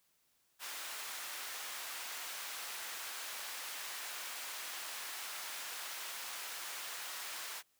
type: high-pass noise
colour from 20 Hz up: pink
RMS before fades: -44 dBFS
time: 0.59-7.63 s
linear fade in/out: 50 ms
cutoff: 1100 Hz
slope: 12 dB/octave
effects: white hiss -75 dBFS RMS until 7.79 s